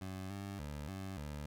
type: tone with pitch steps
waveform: 20% pulse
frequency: 94.4 / 99.1 / 73.4 / 95.7 / 73.7 Hz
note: F#2 / G2 / D2 / G2 / D2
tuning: +35 / +19 / 0 / -41 / +7 cents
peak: -37 dBFS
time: 0.01-1.46 s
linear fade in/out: 5 ms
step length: 290 ms
effects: none